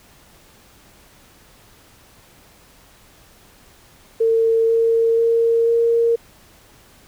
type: tone with pitch steps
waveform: sine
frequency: 453.1 / 456.8 / 460.5 / 464.2 Hz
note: A#4 / A#4 / A#4 / A#4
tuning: -49 / -35 / -21 / -7 cents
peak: -13 dBFS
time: 4.2-6.16 s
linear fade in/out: 10 ms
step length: 490 ms
effects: pink hiss -50 dBFS RMS until 7.07 s